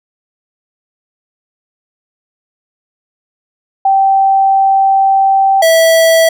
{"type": "tone pair in turn", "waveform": ["sine", "square"], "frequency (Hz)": [778, 654.2], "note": ["G5", "E5"], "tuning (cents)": [-13, -13], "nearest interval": "minor third", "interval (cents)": 300, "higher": "first", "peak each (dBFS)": -6, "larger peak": "neither", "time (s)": [[3.85, 5.62], [5.62, 6.29]], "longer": "first", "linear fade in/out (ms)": 5, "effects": []}